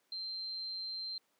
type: tone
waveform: sine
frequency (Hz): 4139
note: C8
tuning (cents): -20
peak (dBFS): -38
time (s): 0.12-1.18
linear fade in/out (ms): 2
effects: pink hiss -75 dBFS RMS until 1.39 s + high-pass 300 Hz 12 dB/octave